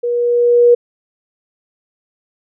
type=tone with level ramp; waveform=sine; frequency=480 Hz; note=B4; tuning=49 cents flat; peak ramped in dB=-15 to -4 dBFS; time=0.03-0.75 s; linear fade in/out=10 ms; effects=none